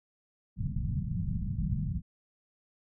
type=low-pass noise; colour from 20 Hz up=white; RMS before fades=-32 dBFS; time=0.56-2.02 s; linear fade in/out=50 ms; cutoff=190 Hz; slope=48 dB/octave; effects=none